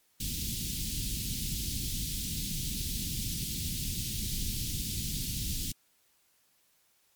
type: band-stop noise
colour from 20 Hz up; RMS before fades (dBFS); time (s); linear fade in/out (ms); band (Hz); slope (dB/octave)
pink; -34; 0.2-5.72; 5; 240 to 3300; 24
effects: white hiss -69 dBFS RMS until 7.15 s + MP3 96 kbps